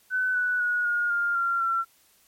sine tone with pitch steps, 1509 / 1482.2 / 1455.9 / 1430.1 / 1404.7 / 1379.8 / 1355.3 Hz, F#6 / F#6 / F#6 / F6 / F6 / F6 / E6, +34 / +3 / -28 / +41 / +10 / -21 / +48 cents, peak -22 dBFS, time 0.1-1.85 s, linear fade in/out 50 ms, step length 250 ms, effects white hiss -61 dBFS RMS until 2.27 s + MP3 64 kbps

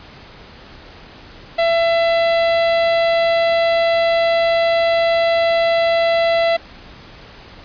45% pulse tone, 670 Hz, E5, 28 cents sharp, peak -13 dBFS, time 1.58-6.57 s, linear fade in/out 10 ms, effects pink hiss -40 dBFS RMS until 7.64 s + resampled to 11025 Hz

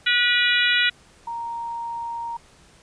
harmonic tone, 485.6 Hz, B4, 29 cents flat, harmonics 3 / 4 / 5 / 6 / 7 / 8, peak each -22 / -23 / -24 / -25 / -25 / -26 dBFS, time 0.06-0.9 s, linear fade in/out 10 ms
sine tone, 932.3 Hz, A#5, in tune, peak -27 dBFS, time 1.27-2.37 s, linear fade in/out 5 ms
effects pink hiss -53 dBFS RMS until 2.82 s + resampled to 22050 Hz

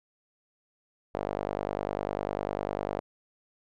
sawtooth tone with band-pass filter, 50 Hz, G1, 35 cents sharp, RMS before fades -33 dBFS, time 1.14-3 s, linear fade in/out 10 ms, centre 610 Hz, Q 1.6, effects none

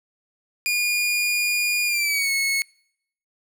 sawtooth tone with pitch glide, 2432 to 2192 Hz, D#7 to C#7, -40 to -20 cents, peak -17 dBFS, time 0.66-2.62 s, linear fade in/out 0 ms, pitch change -180 cents, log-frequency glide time 1.86-2.31 s, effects noise-tail reverb RT60 0.7 s tail -26 dB re dry

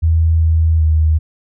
sine tone with pitch steps, 81.3 / 80.7 / 78.5 Hz, E2 / E2 / D#2, -23 / -36 / +16 cents, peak -9 dBFS, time 0.02-1.19 s, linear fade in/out 20 ms, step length 390 ms, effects none

